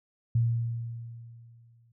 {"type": "tone with exponential decay", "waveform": "sine", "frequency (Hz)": 116.54, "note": "A#2", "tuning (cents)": 0, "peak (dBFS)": -20, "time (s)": [0.35, 1.92], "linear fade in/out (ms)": 5, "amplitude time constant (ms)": 340, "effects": []}